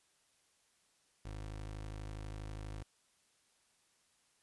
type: tone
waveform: 25% pulse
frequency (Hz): 52.3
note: G#1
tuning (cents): +13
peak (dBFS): -39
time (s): 1.25-2.83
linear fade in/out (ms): 5
effects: white hiss -73 dBFS RMS until 4.42 s + resampled to 24000 Hz